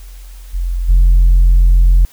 sine tone with level steps, 43.65 Hz, F1, in tune, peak -30 / -14 / -3 dBFS, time 0-2.05 s, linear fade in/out 0 ms, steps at 0.53 / 0.88 s, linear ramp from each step 20 ms, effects tanh soft clip ceiling -3 dBFS + white hiss -45 dBFS RMS until 2.12 s

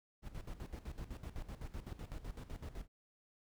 brown noise with tremolo, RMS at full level -44 dBFS, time 0.22-2.88 s, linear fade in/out 50 ms, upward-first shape square, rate 7.9 Hz, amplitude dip 75%, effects none

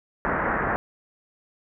white low-pass noise, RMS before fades -25 dBFS, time 0.25-0.76 s, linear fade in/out 0 ms, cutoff 1800 Hz, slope 48 dB/octave, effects none

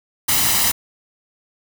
white noise with comb filter, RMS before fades -17 dBFS, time 0.28-0.72 s, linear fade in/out 10 ms, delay 1 ms, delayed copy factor +0.55, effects none

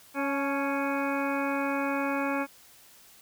harmonic tone with a mistuned harmonic, 277.2 Hz, C#4, in tune, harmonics 1 / 2 / 3 / 4 / 5 / 6 / 8 / 9, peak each -30 / -33 / -35 / -36 / -37 / -38 / -39 / -40 dBFS, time 0.14-2.47 s, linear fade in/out 50 ms, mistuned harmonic 3, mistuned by +36 cents, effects white hiss -55 dBFS RMS until 3.21 s

